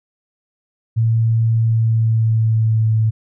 sine tone with pitch glide, 113.5 to 110.4 Hz, A#2 to A2, -46 to +6 cents, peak -12 dBFS, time 0.96-3.11 s, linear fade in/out 20 ms, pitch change -48 cents, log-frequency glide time 1.58-2.93 s, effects none

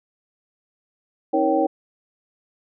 sine tone cluster, 272.2 / 318.4 / 473.4 / 555 / 775 Hz, C#4 / D#4 / A#4 / C#5 / G5, -31 / +40 / +27 / +2 / -20 cents, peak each -29 / -21 / -25 / -22 / -22 dBFS, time 1.33-1.67 s, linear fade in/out 10 ms, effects none

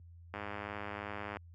click train, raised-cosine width 0.5 ms, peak -25 dBFS, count 107, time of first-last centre 0.34-1.369 s, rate 103 Hz, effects added 85 Hz sine -47 dBFS peak until 1.54 s + high-pass 100 Hz 12 dB/octave

